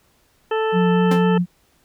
harmonic tone, 440 Hz, A4, in tune, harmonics 1 / 2 / 3 / 4 / 6 / 7, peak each -19 / -25 / -29 / -31 / -35 / -36 dBFS, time 0.51-1.38 s, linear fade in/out 5 ms
sine tone with vibrato, 178.2 Hz, F3, 35 cents sharp, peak -15 dBFS, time 0.72-1.46 s, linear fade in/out 50 ms, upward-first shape triangle, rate 4 Hz, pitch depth 18 cents each way
sawtooth tone with exponential decay, 263.2 Hz, C4, 10 cents sharp, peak -15 dBFS, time 1.11-1.26 s, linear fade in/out 5 ms, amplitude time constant 32 ms
effects pink hiss -60 dBFS RMS until 1.84 s

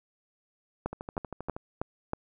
two click trains, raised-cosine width 1 ms, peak -16 / -23 dBFS, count 5 / 9, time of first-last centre 0.86-2.134 / 0.93-1.565 s, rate 3.14 / 12.6 Hz, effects none

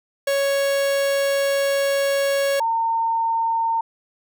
45% pulse / sine tone pair in turn, 555 / 911.3 Hz, C#5 / A#5, +2 / -39 cents, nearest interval major sixth, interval 859 cents, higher second, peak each -18 dBFS, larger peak neither, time 0.27-2.6 / 2.6-3.81 s, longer first, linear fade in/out 5 ms, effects none

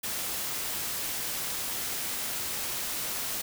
white noise, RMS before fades -33 dBFS, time 0.03-3.42 s, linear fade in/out 10 ms, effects none

